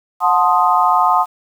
sine chord, F# diminished seventh, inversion none, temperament equal with one note detuned, 726 / 880 / 1046.5 / 1244.5 Hz, F#5 / A5 / C6 / Eb6, -33 / 0 / 0 / 0 cents, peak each -16 dBFS, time 0.2-1.26 s, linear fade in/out 50 ms, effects 7-bit

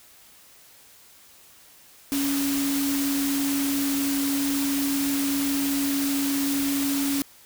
sine tone in noise, 278.7 Hz, C#4, 9 cents sharp, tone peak -23 dBFS, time 2.12-7.22 s, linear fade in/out 0 ms, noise white, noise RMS -30 dBFS, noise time 2.12-7.22 s, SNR +4 dB, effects white hiss -52 dBFS RMS until 7.45 s

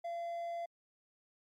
triangle tone, 683 Hz, F5, 39 cents flat, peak -35 dBFS, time 0.04-0.66 s, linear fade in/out 10 ms, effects MP3 64 kbps

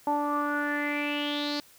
sawtooth tone with low-pass filter sweep, 292.1 Hz, D4, 9 cents flat, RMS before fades -29 dBFS, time 0.07-1.6 s, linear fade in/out 2 ms, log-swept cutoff 850 to 4600 Hz, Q 6.9, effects white hiss -56 dBFS RMS until 1.78 s

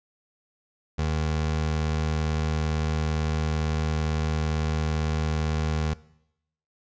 25% pulse tone, 77.8 Hz, D#2, in tune, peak -20 dBFS, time 0.98-5.94 s, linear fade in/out 10 ms, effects noise-tail reverb RT60 0.8 s tail -20 dB re dry + resampled to 16000 Hz

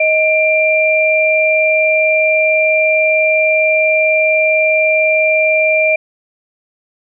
sine tone pair together, 627.6 / 2374 Hz, D#5 / D7, +15 / +18 cents, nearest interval octave + major seventh, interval 2303 cents, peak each -12 dBFS, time 0-5.96 s, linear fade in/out 5 ms, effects none

